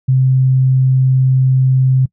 sine tone, 130.7 Hz, C3, 1 cent flat, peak -8 dBFS, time 0.08-2.06 s, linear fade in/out 10 ms, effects noise-tail reverb RT60 0.1 s tail -22 dB re dry

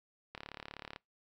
click train, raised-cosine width 0.3 ms, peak -27 dBFS, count 23, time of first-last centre 0.35-0.961 s, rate 36 Hz, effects noise-tail reverb RT60 0.2 s tail -26 dB re dry

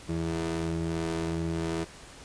30% pulse ring-modulated tone, 82.41 Hz, E2, in tune, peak -23 dBFS, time 0.08-1.85 s, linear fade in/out 20 ms, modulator 248 Hz, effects pink hiss -48 dBFS RMS until 2.24 s + resampled to 22050 Hz

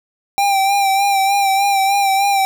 square tone with vibrato, 789 Hz, G5, 11 cents sharp, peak -13 dBFS, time 0.38-2.45 s, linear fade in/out 0 ms, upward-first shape sine, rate 3.3 Hz, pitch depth 37 cents each way, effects none

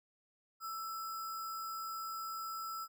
sine tone with sample-and-hold, 1322 Hz, E6, 5 cents sharp, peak -39 dBFS, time 0.6-2.88 s, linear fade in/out 50 ms, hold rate 6300 Hz, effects none

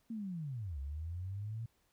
sine linear two-way sweep, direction down then up, 233.1 to 66.4 to 116.6 Hz, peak -38 dBFS, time 0.1-1.66 s, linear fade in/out 5 ms, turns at 0.79 s, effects pink hiss -75 dBFS RMS until 1.92 s

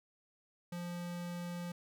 square tone, 174.61 Hz, F3, in tune, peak -40 dBFS, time 0.72-1.72 s, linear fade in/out 5 ms, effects none

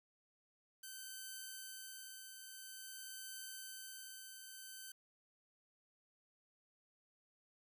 5% pulse tone with tremolo, 1539 Hz, G6, 32 cents flat, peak -36 dBFS, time 0.83-4.92 s, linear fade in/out 5 ms, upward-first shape triangle, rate 0.49 Hz, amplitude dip 45%, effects none

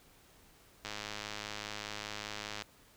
click train, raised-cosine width 0.2 ms, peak -22 dBFS, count 187, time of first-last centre 0.85-2.621 s, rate 105 Hz, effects pink hiss -62 dBFS RMS until 2.96 s

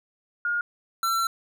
sine / square tone pair in turn, 1424 / 1348.4 Hz, F6 / E6, +33 / +39 cents, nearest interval minor second, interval 94 cents, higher first, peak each -23 dBFS, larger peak neither, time 0.45-0.61 / 1.03-1.27 s, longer second, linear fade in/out 2 ms, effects none

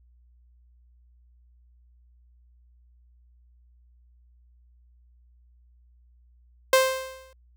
sawtooth tone with exponential decay, 524 Hz, C5, 2 cents sharp, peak -10 dBFS, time 6.73-7.33 s, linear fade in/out 2 ms, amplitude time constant 130 ms, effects added 60 Hz sine -55 dBFS peak until 7.56 s

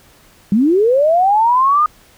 sine linear sweep, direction up, 188.8 to 1240 Hz, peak -9 dBFS, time 0.52-1.86 s, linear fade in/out 2 ms, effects pink hiss -48 dBFS RMS until 2.17 s

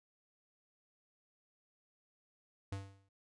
square tone with exponential decay, 98 Hz, G2, in tune, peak -37 dBFS, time 2.72-3.09 s, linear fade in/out 5 ms, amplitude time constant 79 ms, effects noise-tail reverb RT60 0.2 s tail -22 dB re dry + resampled to 22050 Hz

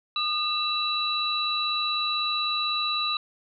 sine tone cluster, 1220 / 2678 / 3936 Hz, D#6 / E7 / B7, -34 / +27 / -7 cents, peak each -29 / -33 / -26 dBFS, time 0.16-3.17 s, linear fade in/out 2 ms, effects none

